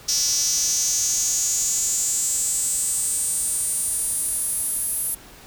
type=tone with high-pass filter sweep; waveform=sawtooth; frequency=287.6 Hz; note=D4; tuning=36 cents flat; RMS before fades=-23 dBFS; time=0.08-5.15 s; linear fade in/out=10 ms; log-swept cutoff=5600 to 11000 Hz; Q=6.7; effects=pink hiss -45 dBFS RMS until 5.46 s